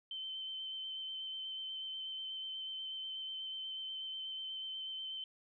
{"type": "tone with vibrato", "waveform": "sine", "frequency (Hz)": 3087, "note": "G7", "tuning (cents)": -27, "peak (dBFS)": -40, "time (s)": [0.11, 5.24], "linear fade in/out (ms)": 2, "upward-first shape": "square", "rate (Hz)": 8.2, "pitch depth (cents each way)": 11, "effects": []}